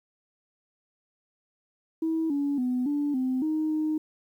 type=tone with pitch steps; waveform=sine; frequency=322.9 / 284.2 / 250.5 / 290.3 / 257.8 / 311.3 / 309.5 Hz; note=E4 / C#4 / B3 / D4 / C4 / D#4 / D#4; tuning=-36 / +43 / +25 / -20 / -26 / +1 / -9 cents; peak=-23 dBFS; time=2.02-3.98 s; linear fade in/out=5 ms; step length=280 ms; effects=tanh soft clip ceiling -20 dBFS + 10-bit